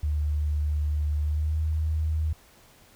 sine tone with pitch glide, 74.7 to 78.19 Hz, D2 to D#2, +30 to +9 cents, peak -23 dBFS, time 0.03-2.33 s, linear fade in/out 5 ms, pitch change +79 cents, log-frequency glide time 1.23-1.6 s, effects pink hiss -56 dBFS RMS until 2.95 s

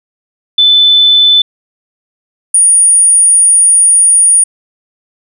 sine tone pair in turn, 3511 / 9537 Hz, A7 / D9, -4 / +26 cents, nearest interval octave + perfect fourth, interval 1730 cents, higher second, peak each -3 dBFS, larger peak neither, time 0.58-1.42 / 2.54-4.44 s, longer second, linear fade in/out 5 ms, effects none

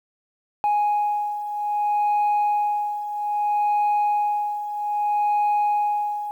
sine beating tone pair, 830.6 / 831.22 Hz, G#5 / G#5, 0 / +1 cents, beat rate 0.62 Hz, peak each -24 / -19 dBFS, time 0.64-6.31 s, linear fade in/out 0 ms, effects tanh soft clip ceiling -16 dBFS + 9-bit

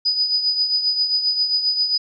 sine tone with tremolo, 4971 Hz, D#8, 2 cents flat, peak -14 dBFS, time 0.05-1.98 s, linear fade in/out 10 ms, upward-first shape triangle, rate 7.5 Hz, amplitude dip 65%, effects none

